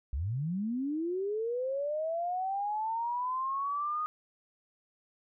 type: linear sweep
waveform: sine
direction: up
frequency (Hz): 58.9 to 1244.5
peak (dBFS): -30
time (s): 0.13-4.06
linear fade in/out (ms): 0
effects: none